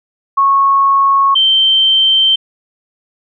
sine tone pair in turn, 1100 / 3120 Hz, C#6 / G7, -14 / -9 cents, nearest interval octave + tritone, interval 1805 cents, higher second, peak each -7 / -7 dBFS, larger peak neither, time 0.37-1.35 / 1.35-2.36 s, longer second, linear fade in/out 10 ms, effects none

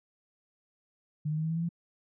sine tone with pitch steps, 151.2 / 154.2 / 157.26 / 160.38 / 163.56 / 166.8 / 170.11 Hz, D#3 / D#3 / D#3 / E3 / E3 / E3 / F3, -49 / -15 / +19 / -47 / -13 / +21 / -45 cents, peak -28 dBFS, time 1.25-1.691 s, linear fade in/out 10 ms, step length 63 ms, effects none

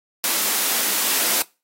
white high-pass noise, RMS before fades -20 dBFS, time 0.24-1.42 s, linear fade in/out 0 ms, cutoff 190 Hz, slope 48 dB/octave, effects noise-tail reverb RT60 0.3 s tail -24 dB re dry + AAC 48 kbps

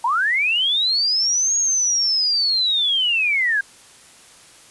sine linear two-way sweep, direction up then down, 880 to 6645 to 1581 Hz, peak -16 dBFS, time 0.04-3.61 s, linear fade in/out 5 ms, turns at 1.56 s, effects white hiss -47 dBFS RMS until 4.7 s + resampled to 24000 Hz

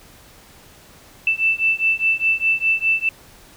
sine beating tone pair, 2652 / 2656.9 Hz, E7 / E7, +10 / +13 cents, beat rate 4.9 Hz, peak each -19 dBFS, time 1.27-3.09 s, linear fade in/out 2 ms, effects pink hiss -47 dBFS RMS until 3.56 s

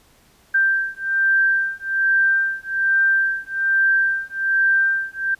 sine beating tone pair, 1574 / 1575.2 Hz, G6 / G6, +7 / +8 cents, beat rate 1.2 Hz, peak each -19 dBFS, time 0.54-5.35 s, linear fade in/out 10 ms, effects pink hiss -55 dBFS RMS until 5.39 s + resampled to 32000 Hz

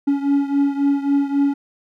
triangle beating tone pair, 280.1 / 283.8 Hz, C#4 / C#4, +18 / +41 cents, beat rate 3.7 Hz, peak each -15 / -19 dBFS, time 0.07-1.54 s, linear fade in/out 10 ms, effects none

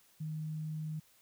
sine tone, 155.56 Hz, D#3, in tune, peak -36 dBFS, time 0.2-1 s, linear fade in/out 10 ms, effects white hiss -66 dBFS RMS until 1.21 s

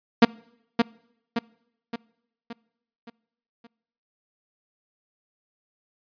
sawtooth tone with echo, 233.1 Hz, A#3, in tune, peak -6 dBFS, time 0.22-0.25 s, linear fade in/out 5 ms, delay 570 ms, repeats 6, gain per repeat -6 dB, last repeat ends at 3.67 s, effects noise-tail reverb RT60 0.8 s tail -25 dB re dry + resampled to 11025 Hz

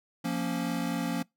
square chord, Bb minor, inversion second, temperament equal, 174.61 / 233.1 / 277.2 Hz, F3 / Bb3 / Db4, 0 / 0 / 0 cents, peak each -34 dBFS, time 0.24-1.23 s, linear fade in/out 10 ms, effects noise-tail reverb RT60 0.2 s tail -25 dB re dry

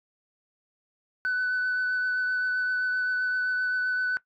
sine tone with vibrato, 1499 Hz, F#6, 22 cents sharp, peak -22 dBFS, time 1.25-4.17 s, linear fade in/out 0 ms, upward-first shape triangle, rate 7.7 Hz, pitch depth 14 cents each way, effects noise-tail reverb RT60 0.1 s tail -19 dB re dry + tanh soft clip ceiling -22 dBFS

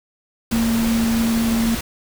sine tone in noise, 228.6 Hz, A#3, 34 cents flat, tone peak -16 dBFS, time 0.52-1.75 s, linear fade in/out 5 ms, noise pink, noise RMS -26 dBFS, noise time 0.51-1.81 s, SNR +7 dB, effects none

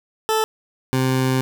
20% pulse tone pair in turn, 438.5 / 130.37 Hz, A4 / C3, -6 / -6 cents, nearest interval octave + major sixth, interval 2100 cents, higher first, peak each -12 dBFS, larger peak neither, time 0.29-0.44 / 0.93-1.41 s, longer second, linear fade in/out 0 ms, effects none

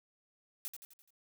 blue noise with echo, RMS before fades -40 dBFS, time 0.65-0.68 s, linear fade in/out 0 ms, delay 85 ms, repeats 5, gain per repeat -6 dB, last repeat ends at 1.105 s, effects none

